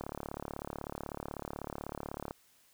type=click train; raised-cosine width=1 ms; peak=-24 dBFS; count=84; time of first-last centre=0.01-2.309 s; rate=36.1 Hz; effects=white hiss -66 dBFS RMS until 2.73 s